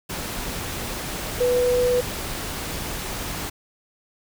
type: tone in noise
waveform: sine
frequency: 493.9 Hz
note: B4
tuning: in tune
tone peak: -17 dBFS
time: 1.4-2.01 s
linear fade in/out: 10 ms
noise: pink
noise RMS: -30 dBFS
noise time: 0.09-3.5 s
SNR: +10 dB
effects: none